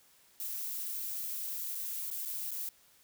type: noise with dropouts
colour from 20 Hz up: violet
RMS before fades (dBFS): -38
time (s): 0.4-2.69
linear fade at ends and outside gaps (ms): 1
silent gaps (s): 1.748-1.752 / 2.102-2.112 / 2.252-2.257 / 2.509-2.515
effects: white hiss -64 dBFS RMS until 3.03 s